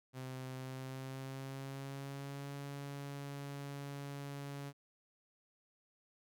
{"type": "tone with pitch glide", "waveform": "sawtooth", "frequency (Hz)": [130, 140.95], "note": ["C3", "C#3"], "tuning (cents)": [-11, 29], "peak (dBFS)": -39, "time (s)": [0.13, 4.73], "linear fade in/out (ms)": 50, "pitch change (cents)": 140, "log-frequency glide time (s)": [0.55, 2.52], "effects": []}